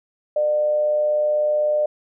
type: tone with amplitude modulation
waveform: sine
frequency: 600 Hz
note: D5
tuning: 37 cents sharp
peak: -15 dBFS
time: 0.36-1.86 s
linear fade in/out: 5 ms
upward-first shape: sine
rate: 136 Hz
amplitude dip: 30%
effects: none